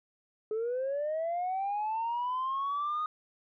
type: linear sweep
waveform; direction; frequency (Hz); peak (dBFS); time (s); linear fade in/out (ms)
sine; up; 424.8 to 1244.5; -28; 0.51-3.06; 2
effects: tanh soft clip ceiling -27 dBFS